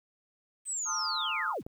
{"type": "linear sweep", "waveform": "sine", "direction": "down", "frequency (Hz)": [8370, 42], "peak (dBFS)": -31, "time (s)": [0.65, 1.63], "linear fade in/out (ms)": 50}
{"type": "chord", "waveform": "sine", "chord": "F dominant seventh", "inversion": "first", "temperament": "equal", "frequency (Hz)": [880, 1046.5, 1244.5, 1396.9], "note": ["A5", "C6", "Eb6", "F6"], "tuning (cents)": [0, 0, 0, 0], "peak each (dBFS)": [-40, -41, -35, -39], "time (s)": [0.85, 1.55], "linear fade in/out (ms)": 50}
{"type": "click", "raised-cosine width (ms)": 2, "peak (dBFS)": -28, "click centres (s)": 1.665}
{"effects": ["10-bit"]}